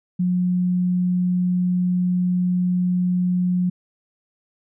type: tone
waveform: sine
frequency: 180 Hz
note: F#3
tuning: 47 cents flat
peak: -17 dBFS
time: 0.19-3.7 s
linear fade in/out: 10 ms
effects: none

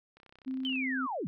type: click train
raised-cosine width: 0.3 ms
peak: -40 dBFS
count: 20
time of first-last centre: 0.17-0.758 s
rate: 32.3 Hz
type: tone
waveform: sine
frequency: 261.6 Hz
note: C4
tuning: in tune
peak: -32 dBFS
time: 0.46-1.07 s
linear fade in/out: 20 ms
type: linear sweep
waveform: sine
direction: down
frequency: 3136 to 130.81 Hz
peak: -32 dBFS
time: 0.65-1.27 s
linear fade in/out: 0 ms
effects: none

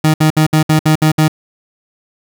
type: tone bursts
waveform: 30% pulse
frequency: 155.56 Hz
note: D#3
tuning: in tune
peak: -5 dBFS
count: 8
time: 0.04-1.281 s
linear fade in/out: 5 ms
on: 100 ms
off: 63 ms
effects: none

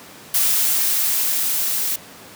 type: noise with level ramp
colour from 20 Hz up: blue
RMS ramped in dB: -17 to -22 dBFS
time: 0.34-1.96 s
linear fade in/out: 5 ms
effects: pink hiss -41 dBFS RMS until 2.35 s + high-pass 150 Hz 12 dB/octave

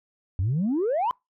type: exponential sweep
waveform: sine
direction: up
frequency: 84.8 to 1046.5 Hz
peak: -20 dBFS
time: 0.39-1.11 s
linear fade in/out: 0 ms
effects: noise-tail reverb RT60 0.2 s tail -26 dB re dry + tanh soft clip ceiling -19 dBFS

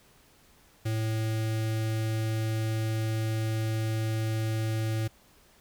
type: tone with notch filter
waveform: square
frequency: 110.6 Hz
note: A2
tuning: 9 cents sharp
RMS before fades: -29 dBFS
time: 0.85-5.08 s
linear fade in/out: 10 ms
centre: 1000 Hz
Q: 1.8
effects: pink hiss -60 dBFS RMS until 5.6 s

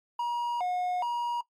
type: tone with vibrato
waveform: triangle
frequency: 830.6 Hz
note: G#5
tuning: in tune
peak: -25 dBFS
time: 0.19-1.41 s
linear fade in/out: 5 ms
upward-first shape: square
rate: 1.2 Hz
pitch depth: 240 cents each way
effects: noise-tail reverb RT60 0.1 s tail -18 dB re dry + MP3 96 kbps

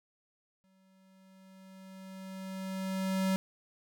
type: tone with exponential growth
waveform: square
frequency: 190 Hz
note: F#3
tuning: 46 cents sharp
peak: -27 dBFS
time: 0.64-3.36 s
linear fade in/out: 0 ms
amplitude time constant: 590 ms
effects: none

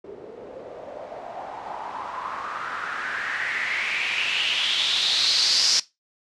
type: noise with low-pass filter sweep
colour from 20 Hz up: blue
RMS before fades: -26 dBFS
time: 0.04-5.8 s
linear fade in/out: 5 ms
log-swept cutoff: 400 to 5300 Hz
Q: 4.8
effects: noise-tail reverb RT60 0.2 s tail -18 dB re dry + low-pass 8000 Hz 12 dB/octave

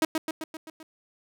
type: tone with echo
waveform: sawtooth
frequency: 317.7 Hz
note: D#4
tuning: 36 cents sharp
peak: -16 dBFS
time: 0.02-0.05 s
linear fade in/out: 2 ms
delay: 130 ms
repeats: 6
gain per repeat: -4 dB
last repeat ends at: 0.83 s
effects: none

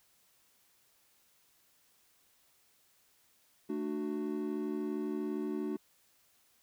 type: chord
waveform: triangle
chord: D major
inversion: second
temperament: equal with one note detuned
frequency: 220 / 297.4 / 370 Hz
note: A3 / D4 / F#4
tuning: 0 / +22 / 0 cents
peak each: -37 / -35 / -36 dBFS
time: 3.69-5.77 s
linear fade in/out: 10 ms
effects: white hiss -69 dBFS RMS until 6.62 s

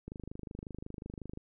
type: click train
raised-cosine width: 3 ms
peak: -29 dBFS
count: 34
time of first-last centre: 0.08-1.374 s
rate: 25.5 Hz
effects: none

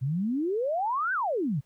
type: exponential two-way sweep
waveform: sine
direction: up then down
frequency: 122.7 to 1591 to 122.7 Hz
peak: -25 dBFS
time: 0.01-1.61 s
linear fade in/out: 20 ms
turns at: 1.13 s
effects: pink hiss -70 dBFS RMS until 1.65 s

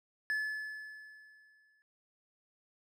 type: tone with exponential decay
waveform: triangle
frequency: 1725 Hz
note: A6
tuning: 35 cents flat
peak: -28 dBFS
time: 0.3-1.82 s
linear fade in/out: 0 ms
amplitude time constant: 330 ms
effects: none

